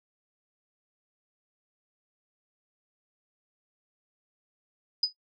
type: tone with exponential decay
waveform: sine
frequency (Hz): 4978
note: D#8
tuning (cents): 0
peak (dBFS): -18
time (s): 5.03-5.13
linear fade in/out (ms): 5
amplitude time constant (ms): 21
effects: noise-tail reverb RT60 0.1 s tail -21 dB re dry